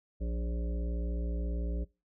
harmonic tone with a mistuned harmonic, 58.5 Hz, A#1, 7 cents sharp, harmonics 1 / 3 / 5 / 7 / 9 / 10, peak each -31 / -41 / -45 / -48 / -50 / -51 dBFS, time 0.2-1.85 s, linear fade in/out 20 ms, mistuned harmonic 3, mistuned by +28 cents, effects noise-tail reverb RT60 0.3 s tail -24 dB re dry

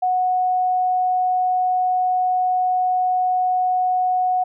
sine tone, 735 Hz, F#5, 12 cents flat, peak -16 dBFS, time 0.02-4.44 s, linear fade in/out 10 ms, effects none

